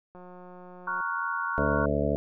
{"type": "click train", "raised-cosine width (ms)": 1, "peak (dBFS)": -34, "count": 155, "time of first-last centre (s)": [0.15, 1.006], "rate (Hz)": 180}
{"type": "chord", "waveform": "sine", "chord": "Gb major seventh", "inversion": "first", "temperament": "equal", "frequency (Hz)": [932.3, 1108.7, 1396.9, 1480], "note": ["Bb5", "Db6", "F6", "Gb6"], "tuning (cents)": [0, 0, 0, 0], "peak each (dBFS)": [-35, -32, -33, -33], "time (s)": [0.87, 1.86], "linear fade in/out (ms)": 5}
{"type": "harmonic tone", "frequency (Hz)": 72.3, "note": "D2", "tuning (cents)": -27, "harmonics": [1, 2, 3, 4, 6, 7, 8, 9], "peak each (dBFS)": [-32, -32, -32, -32, -32, -32, -32, -32], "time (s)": [1.58, 2.16], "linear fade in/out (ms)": 0}
{"effects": []}